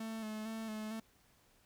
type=tone with vibrato; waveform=45% pulse; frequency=219.1 Hz; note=A3; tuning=7 cents flat; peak=-40 dBFS; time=0-1 s; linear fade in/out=5 ms; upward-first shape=square; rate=2.2 Hz; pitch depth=28 cents each way; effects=pink hiss -69 dBFS RMS until 1.65 s